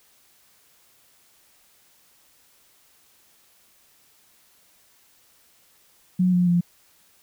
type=tone with pitch steps; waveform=sine; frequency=182.3 / 178.14 / 174.07 Hz; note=F#3 / F3 / F3; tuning=-25 / +35 / -5 cents; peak=-16 dBFS; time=6.19-6.61 s; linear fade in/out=10 ms; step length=140 ms; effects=white hiss -59 dBFS RMS until 7.22 s